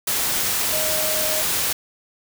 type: tone in noise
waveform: sine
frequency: 622.3 Hz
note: D#5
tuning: in tune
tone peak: -27 dBFS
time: 0.72-1.42 s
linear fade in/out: 5 ms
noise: white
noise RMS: -22 dBFS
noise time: 0.07-1.73 s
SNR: -8 dB
effects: none